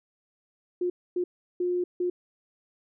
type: tone bursts at uneven times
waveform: sine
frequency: 356.8 Hz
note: F4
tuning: 37 cents sharp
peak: -24 dBFS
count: 4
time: 0.81-0.9 / 1.16-1.24 / 1.6-1.84 / 2-2.1 s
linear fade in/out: 5 ms
effects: none